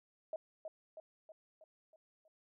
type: tone with echo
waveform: sine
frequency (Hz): 633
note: D#5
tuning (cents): +30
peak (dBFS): -37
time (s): 0.33-0.36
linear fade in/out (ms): 2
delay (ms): 320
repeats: 6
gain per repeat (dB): -5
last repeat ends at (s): 2.28
effects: none